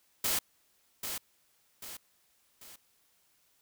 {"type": "noise with echo", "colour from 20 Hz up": "white", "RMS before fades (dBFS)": -30, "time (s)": [0.24, 0.39], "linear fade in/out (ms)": 5, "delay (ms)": 790, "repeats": 3, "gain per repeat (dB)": -7, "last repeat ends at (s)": 2.76, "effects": ["white hiss -70 dBFS RMS until 3.61 s"]}